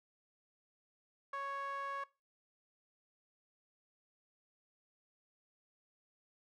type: tone with band-pass filter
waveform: sawtooth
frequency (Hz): 554.4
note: C#5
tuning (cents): 0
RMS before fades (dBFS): -41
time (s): 1.33-2.04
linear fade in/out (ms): 5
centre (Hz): 1300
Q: 9
effects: noise-tail reverb RT60 0.3 s tail -21 dB re dry